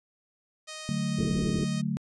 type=tone; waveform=5% pulse; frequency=622.3 Hz; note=D#5; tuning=in tune; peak=-27 dBFS; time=0.67-1.82 s; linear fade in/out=20 ms
type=chord; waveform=sine; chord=D major; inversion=none; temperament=equal; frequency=146.83 / 185 / 220 Hz; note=D3 / F#3 / A3; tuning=0 / 0 / 0 cents; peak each=-31 dBFS; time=0.89-1.97 s; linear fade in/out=0 ms
type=low-pass noise; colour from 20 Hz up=white; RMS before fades=-32 dBFS; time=1.18-1.65 s; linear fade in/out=10 ms; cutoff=450 Hz; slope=96 dB/octave
effects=resampled to 24000 Hz